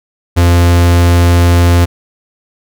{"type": "tone", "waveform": "45% pulse", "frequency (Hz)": 86.7, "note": "F2", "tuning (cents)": -12, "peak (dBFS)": -5, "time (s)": [0.36, 1.86], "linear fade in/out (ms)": 20, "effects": []}